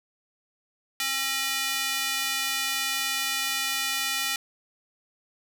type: tone with high-pass filter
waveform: square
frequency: 269.6 Hz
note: C#4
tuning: 48 cents flat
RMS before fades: -28 dBFS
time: 1-4.36 s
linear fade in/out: 2 ms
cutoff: 2300 Hz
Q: 0.92
effects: none